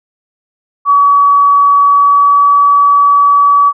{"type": "tone with pitch glide", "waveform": "sine", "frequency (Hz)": [1136, 1142.6], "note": ["C#6", "D6"], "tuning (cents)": [42, -48], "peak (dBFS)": -4, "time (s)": [0.85, 3.73], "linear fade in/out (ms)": 50, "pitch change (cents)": 10, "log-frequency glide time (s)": [1.82, 2.49], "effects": []}